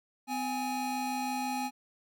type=tone pair together; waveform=square; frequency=254.9 / 830.6 Hz; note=C4 / G#5; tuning=-45 / 0 cents; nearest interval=octave + minor sixth; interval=2045 cents; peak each=-36 / -34 dBFS; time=0.27-1.71 s; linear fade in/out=50 ms; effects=none